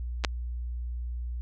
clicks, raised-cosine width 0.2 ms, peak -16 / -6 dBFS, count 2, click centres 0.239 / 0.248 s, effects added 60 Hz sine -31 dBFS peak until 1.41 s + low-pass 7000 Hz 12 dB/octave

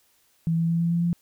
sine tone with pitch steps, 164.6 / 166.03 / 167.48 / 168.93 / 170.4 / 171.89 Hz, E3 / E3 / E3 / E3 / F3 / F3, -2 / +13 / +28 / +43 / -42 / -27 cents, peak -20 dBFS, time 0.47-1.13 s, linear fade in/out 0 ms, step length 110 ms, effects white hiss -64 dBFS RMS until 1.21 s

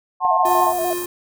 sine chord, F# diminished, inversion none, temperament just, 740 / 888 / 1065.6 Hz, F#5 / A5 / C6, 0 / +16 / +31 cents, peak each -20 / -20 / -18 dBFS, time 0.2-0.74 s, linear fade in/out 50 ms
sine tone with vibrato, 687 Hz, F5, 29 cents flat, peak -20 dBFS, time 0.25-0.93 s, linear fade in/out 0 ms, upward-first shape square, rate 8.4 Hz, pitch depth 85 cents each way
white band-stop noise, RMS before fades -31 dBFS, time 0.45-1.06 s, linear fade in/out 10 ms, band 1200 to 6800 Hz, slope 24 dB/octave
square tone with tremolo, 353.9 Hz, F4, 23 cents sharp, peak -23 dBFS, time 0.45-1.06 s, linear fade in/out 2 ms, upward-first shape sine, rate 2.7 Hz, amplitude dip 55%
effects none

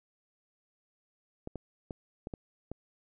clicks, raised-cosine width 2 ms, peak -25 dBFS, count 6, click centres 1.474 / 1.557 / 1.908 / 2.271 / 2.338 / 2.716 s, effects none

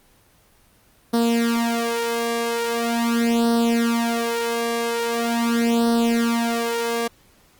sawtooth tone with flanger, 233.1 Hz, A#3, in tune, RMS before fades -21 dBFS, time 1.13-7.08 s, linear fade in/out 10 ms, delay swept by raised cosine 0.21 to 2.51 ms, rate 0.42 Hz, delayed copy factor +0.85, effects pink hiss -56 dBFS RMS until 7.59 s + Opus 24 kbps

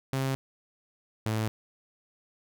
sawtooth tone pair in turn, 133.9 / 109.47 Hz, C3 / A2, +40 / -8 cents, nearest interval minor third, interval 348 cents, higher first, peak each -23 dBFS, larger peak neither, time 0.13-0.35 / 1.26-1.48 s, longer neither, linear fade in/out 0 ms, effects none

